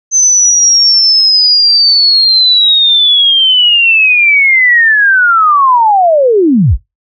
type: linear sweep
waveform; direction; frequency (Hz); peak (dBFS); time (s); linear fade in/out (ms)
sine; down; 6190 to 30.19; -4; 0.11-6.78; 50
effects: noise-tail reverb RT60 0.2 s tail -22 dB re dry